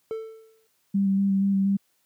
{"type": "tone with exponential decay", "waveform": "triangle", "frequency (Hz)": 444.1, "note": "A4", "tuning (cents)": 16, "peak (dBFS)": -24, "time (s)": [0.11, 0.67], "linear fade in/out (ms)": 0, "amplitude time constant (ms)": 120}
{"type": "tone with vibrato", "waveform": "sine", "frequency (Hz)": 196, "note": "G3", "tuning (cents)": 0, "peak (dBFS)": -19, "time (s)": [0.94, 1.77], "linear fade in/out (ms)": 10, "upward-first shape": "square", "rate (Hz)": 4.2, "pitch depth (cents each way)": 14}
{"effects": ["white hiss -69 dBFS RMS until 2.05 s", "high-pass 80 Hz 12 dB/octave"]}